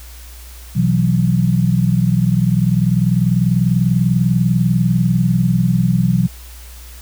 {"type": "chord", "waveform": "sine", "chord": "B suspended fourth", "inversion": "none", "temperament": "equal with one note detuned", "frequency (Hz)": [124.69, 164.81, 185], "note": ["B2", "E3", "F#3"], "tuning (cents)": [17, 0, 0], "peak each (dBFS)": -16, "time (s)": [0.75, 6.28], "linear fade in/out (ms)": 20, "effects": ["added 60 Hz sine -34 dBFS peak until 7.01 s", "white hiss -41 dBFS RMS until 7.01 s"]}